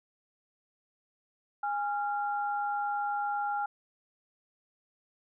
sine tone pair together, 821.8 / 1384 Hz, G#5 / F6, -18 / -16 cents, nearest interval major sixth, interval 902 cents, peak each -30 / -35 dBFS, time 1.63-3.66 s, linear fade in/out 5 ms, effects none

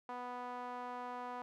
sawtooth tone with band-pass filter, 246.9 Hz, B3, in tune, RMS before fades -44 dBFS, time 0.09-1.42 s, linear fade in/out 0 ms, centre 930 Hz, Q 2.5, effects none

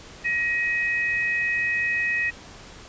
sine tone pair together, 1893.9 / 2528 Hz, A#6 / D#7, +27 / +27 cents, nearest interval perfect fourth, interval 500 cents, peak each -23 / -26 dBFS, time 0.24-2.31 s, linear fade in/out 20 ms, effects pink hiss -44 dBFS RMS until 2.88 s + resampled to 16000 Hz

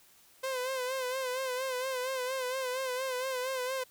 sawtooth tone with vibrato, 515 Hz, C5, 28 cents flat, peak -28 dBFS, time 0.43-3.84 s, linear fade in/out 10 ms, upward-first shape sine, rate 4.3 Hz, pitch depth 60 cents each way, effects white hiss -61 dBFS RMS until 3.9 s

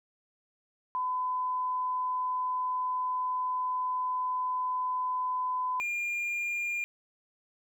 sine / triangle tone pair in turn, 1009 / 2407 Hz, B5 / D7, +37 / +42 cents, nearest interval octave + minor third, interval 1505 cents, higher second, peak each -28 dBFS, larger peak neither, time 0.95-5.8 / 5.8-6.84 s, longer first, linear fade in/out 0 ms, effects none

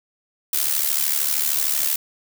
blue noise with amplitude modulation, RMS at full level -18 dBFS, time 0.53-1.96 s, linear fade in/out 5 ms, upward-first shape sine, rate 73.1 Hz, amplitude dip 75%, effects none

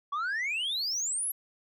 sine exponential sweep, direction up, 1108.7 to 11720 Hz, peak -26 dBFS, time 0.12-1.32 s, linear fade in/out 10 ms, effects tanh soft clip ceiling -28 dBFS

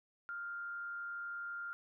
sine tone with frequency modulation, 1397 Hz, F6, in tune, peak -40 dBFS, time 0.29-1.73 s, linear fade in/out 0 ms, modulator 126 Hz, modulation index 0.28, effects none

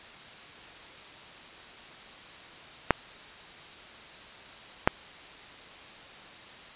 clicks, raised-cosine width 0.5 ms, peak -3 dBFS, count 2, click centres 2.907 / 4.875 s, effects white hiss -47 dBFS RMS until 6.75 s + resampled to 8000 Hz

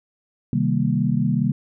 sine chord, C minor seventh, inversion none, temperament equal, 130.81 / 155.56 / 196 / 233.1 Hz, C3 / Eb3 / G3 / Bb3, 0 / 0 / 0 / 0 cents, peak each -23 dBFS, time 0.53-1.52 s, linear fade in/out 2 ms, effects none

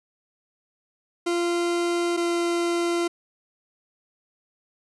40% pulse tone pair in turn, 345.5 / 343.5 Hz, F4 / F4, -19 / -29 cents, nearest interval unison, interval 10 cents, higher first, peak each -21 / -21 dBFS, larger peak neither, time 1.26-2.17 / 2.17-3.08 s, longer neither, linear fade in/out 10 ms, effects resampled to 24000 Hz

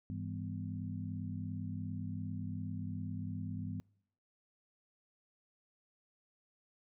harmonic tone with a mistuned harmonic, 50.1 Hz, G1, 38 cents sharp, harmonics 2 / 3 / 4 / 5, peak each -41 / -44 / -45 / -45 dBFS, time 0.1-3.8 s, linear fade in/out 0 ms, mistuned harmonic 3, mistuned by +140 cents, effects noise-tail reverb RT60 0.7 s tail -26 dB re dry

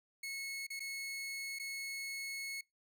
sawtooth tone with dropouts, 2190 Hz, C#7, 22 cents flat, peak -37 dBFS, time 0.23-2.61 s, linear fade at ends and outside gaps 5 ms, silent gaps 0.668-0.702 / 0.795-0.803 / 1.588-1.596 s, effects noise-tail reverb RT60 0.2 s tail -24 dB re dry

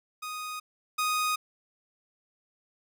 sawtooth tone pair in turn, 1244.5 / 1244.5 Hz, D#6 / D#6, 0 / 0 cents, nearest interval unison, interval 0 cents, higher neither, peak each -31 / -22 dBFS, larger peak second, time 0.22-0.6 / 0.98-1.36 s, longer neither, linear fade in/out 10 ms, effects none

